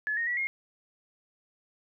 sine tone with pitch steps, 1712 / 1858 / 1942 / 2142 Hz, A6 / A#6 / B6 / C7, -48 / -6 / -30 / +40 cents, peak -27 dBFS, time 0.07-0.47 s, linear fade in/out 0 ms, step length 100 ms, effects none

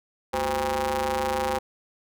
sawtooth ring-modulated tone, 143.9 Hz, D3, 35 cents flat, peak -17 dBFS, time 0.33-1.59 s, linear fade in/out 10 ms, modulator 661 Hz, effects none

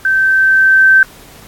sine tone with level ramp, 1551 Hz, G6, 19 cents flat, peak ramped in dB -9 to -3 dBFS, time 0.05-1.03 s, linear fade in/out 2 ms, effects pink hiss -39 dBFS RMS until 1.47 s + AAC 64 kbps

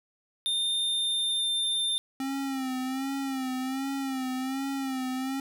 square tone with pitch glide, 3623 to 3596 Hz, A7 to A7, +50 to +37 cents, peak -26 dBFS, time 0.46-1.98 s, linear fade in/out 0 ms, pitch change -13 cents, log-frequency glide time 0.82-1.64 s
square tone with vibrato, 265.3 Hz, C4, 24 cents sharp, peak -30 dBFS, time 2.2-5.4 s, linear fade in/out 2 ms, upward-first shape sine, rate 1.3 Hz, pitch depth 58 cents each way
effects none

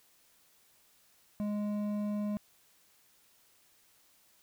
sine tone with hard clipping, 207.7 Hz, G#3, in tune, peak -33 dBFS, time 1.4-2.37 s, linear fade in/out 0 ms, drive 8 dB, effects white hiss -66 dBFS RMS until 4.42 s

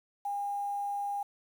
sine tone with quantisation, 810 Hz, G#5, 43 cents flat, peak -31 dBFS, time 0.25-1.23 s, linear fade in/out 5 ms, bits 9, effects none

